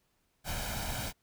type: noise with comb filter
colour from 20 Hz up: pink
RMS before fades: -36 dBFS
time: 0.44-1.13 s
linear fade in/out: 50 ms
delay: 1.3 ms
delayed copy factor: +0.65
effects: pink hiss -75 dBFS RMS until 1.22 s